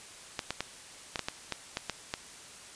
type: clicks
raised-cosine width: 0.2 ms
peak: -14 dBFS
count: 10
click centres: 0.392 / 0.506 / 0.606 / 1.158 / 1.193 / 1.285 / 1.523 / 1.771 / 1.897 / 2.139 s
effects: white hiss -49 dBFS RMS until 2.75 s + resampled to 22050 Hz